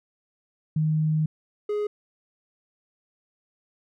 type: tone pair in turn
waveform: sine / triangle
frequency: 155.56 / 417.2 Hz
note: D#3 / G#4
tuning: 0 / +8 cents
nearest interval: octave + perfect fourth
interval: 1708 cents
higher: second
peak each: -20 / -22 dBFS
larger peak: first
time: 0.76-1.26 / 1.69-1.87 s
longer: first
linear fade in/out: 5 ms
effects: none